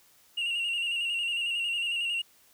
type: tone with vibrato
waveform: sine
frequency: 2794 Hz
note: F7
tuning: in tune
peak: -25 dBFS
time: 0.37-2.22 s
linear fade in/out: 10 ms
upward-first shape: square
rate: 11 Hz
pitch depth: 38 cents each way
effects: tanh soft clip ceiling -26 dBFS + white hiss -61 dBFS RMS until 2.53 s